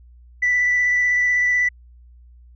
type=tone with vibrato; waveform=sine; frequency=1975.5 Hz; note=B6; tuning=in tune; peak=-14 dBFS; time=0.42-1.69 s; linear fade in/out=10 ms; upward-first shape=sine; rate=16 Hz; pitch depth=12 cents each way; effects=tanh soft clip ceiling -12 dBFS + added 60 Hz sine -44 dBFS peak until 2.55 s